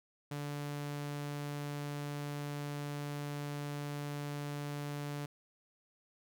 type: tone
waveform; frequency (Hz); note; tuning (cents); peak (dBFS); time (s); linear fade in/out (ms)
sawtooth; 145.2; D3; -19; -34; 0.31-5.26; 5
effects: none